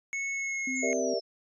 square tone with pitch glide, 2199 to 2167 Hz, C#7 to C#7, -14 to -40 cents, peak -31 dBFS, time 0.13-0.93 s, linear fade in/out 0 ms, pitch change -26 cents, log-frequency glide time 0.32-0.59 s
sine tone, 259.6 Hz, C4, 13 cents flat, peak -33 dBFS, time 0.67-1.14 s, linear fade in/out 5 ms
sine exponential sweep, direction down, 7240 to 5274 Hz, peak -37 dBFS, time 0.75-1.21 s, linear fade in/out 20 ms
sine chord, E half-diminished seventh, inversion first, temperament equal, 392 / 466.2 / 587.3 / 659.3 Hz, G4 / Bb4 / D5 / E5, 0 / 0 / 0 / 0 cents, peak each -33 / -32 / -33 / -33 dBFS, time 0.82-1.2 s, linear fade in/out 20 ms
effects resampled to 22050 Hz

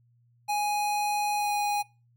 square tone with pitch glide, 830.6 to 824.9 Hz, G#5 to G#5, 0 to -12 cents, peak -26 dBFS, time 0.48-1.83 s, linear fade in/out 20 ms, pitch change -12 cents, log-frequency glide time 1.37-1.52 s, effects noise-tail reverb RT60 0.3 s tail -24 dB re dry + added 119 Hz sine -61 dBFS peak until 2.16 s

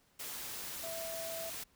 sine tone in noise, 659.3 Hz, E5, in tune, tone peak -41 dBFS, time 0.83-1.5 s, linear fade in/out 10 ms, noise white, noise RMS -43 dBFS, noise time 0.19-1.64 s, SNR -1 dB, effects pink hiss -70 dBFS RMS until 1.75 s

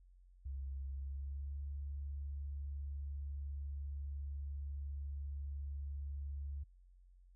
sine tone with pitch glide, 67.8 to 70.72 Hz, C#2 to C#2, -38 to +35 cents, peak -40 dBFS, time 0.45-6.64 s, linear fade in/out 10 ms, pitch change +73 cents, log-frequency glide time 0.88-1.57 s, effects added 45 Hz sine -60 dBFS peak until 7.35 s

